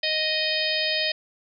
harmonic tone, 622.3 Hz, D#5, in tune, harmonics 1 / 3 / 4 / 5 / 6 / 7 / 8, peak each -30 / -30 / -30 / -30 / -30 / -30 / -30 dBFS, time 0.03-1.12 s, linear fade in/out 5 ms, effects none

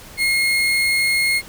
35% pulse tone, 2149 Hz, C7, 46 cents sharp, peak -14 dBFS, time 0.17-1.42 s, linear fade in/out 50 ms, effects pink hiss -40 dBFS RMS until 1.48 s

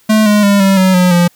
square tone with pitch steps, 216.3 / 208.7 / 201.3 / 194.27 / 187.43 / 180.84 / 174.48 Hz, A3 / G#3 / G3 / G3 / F#3 / F#3 / F3, -29 / +9 / +46 / -15 / +23 / -39 / -1 cents, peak -7 dBFS, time 0.09-1.28 s, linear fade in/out 10 ms, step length 170 ms, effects white hiss -50 dBFS RMS until 1.35 s

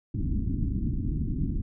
pink low-pass noise, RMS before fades -28 dBFS, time 0.14-1.62 s, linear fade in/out 5 ms, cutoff 300 Hz, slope 48 dB/octave, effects none

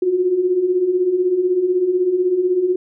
sine beating tone pair, 350 / 366 Hz, F4 / F#4, +4 / -19 cents, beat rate 16 Hz, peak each -22 / -15 dBFS, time 0.02-2.76 s, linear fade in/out 5 ms, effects none

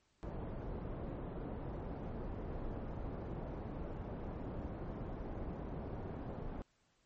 pink low-pass noise, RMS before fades -43 dBFS, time 0.23-6.62 s, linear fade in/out 0 ms, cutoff 690 Hz, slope 12 dB/octave, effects pink hiss -75 dBFS RMS until 7.05 s + MP3 32 kbps

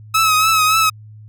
sawtooth tone with vibrato, 1284 Hz, E6, 46 cents flat, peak -8 dBFS, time 0.14-0.9 s, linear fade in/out 10 ms, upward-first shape triangle, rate 3.5 Hz, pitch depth 54 cents each way, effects added 107 Hz sine -36 dBFS peak until 1.28 s

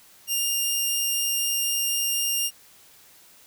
10% pulse tone, 2812 Hz, F7, 11 cents sharp, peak -14 dBFS, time 0.27-2.51 s, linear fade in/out 50 ms, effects white hiss -53 dBFS RMS until 3.46 s

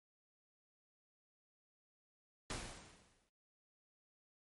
pink noise with exponential decay, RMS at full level -41 dBFS, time 2.5-3.29 s, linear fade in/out 1 ms, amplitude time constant 170 ms, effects noise-tail reverb RT60 0.2 s tail -20 dB re dry + MP3 48 kbps

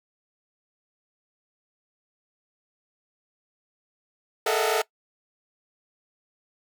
sawtooth tone cluster, 427 / 453.7 / 621 / 667 / 739 Hz, G#4 / A#4 / D#5 / E5 / F#5, +48 / -47 / -3 / +20 / -2 cents, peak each -23 / -22 / -26 / -26 / -26 dBFS, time 4.46-4.82 s, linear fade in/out 5 ms, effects noise-tail reverb RT60 0.1 s tail -21 dB re dry

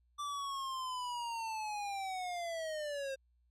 square linear sweep, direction down, 1174.7 to 529 Hz, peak -38 dBFS, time 0.18-3.16 s, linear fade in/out 20 ms, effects added 60 Hz sine -69 dBFS peak until 3.5 s + low-pass 9000 Hz 12 dB/octave

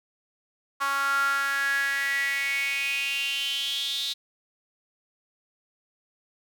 sawtooth tone with high-pass filter sweep, 277.2 Hz, C#4, in tune, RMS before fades -27 dBFS, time 0.8-4.14 s, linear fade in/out 20 ms, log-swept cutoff 1200 to 3800 Hz, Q 8.8, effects none

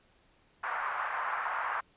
pink band-pass noise, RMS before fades -34 dBFS, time 0.63-1.81 s, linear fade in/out 10 ms, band 910 to 1600 Hz, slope 24 dB/octave, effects pink hiss -66 dBFS RMS until 1.96 s + resampled to 8000 Hz

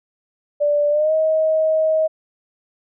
sine tone with pitch glide, 586 to 631.7 Hz, D5 to D#5, -4 to +26 cents, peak -14 dBFS, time 0.6-2.08 s, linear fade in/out 20 ms, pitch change +130 cents, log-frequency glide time 0.9-1.13 s, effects none

